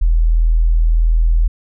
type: tone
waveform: sine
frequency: 40.8 Hz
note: E1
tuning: 17 cents flat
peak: -9 dBFS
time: 0.01-1.48 s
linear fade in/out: 10 ms
effects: none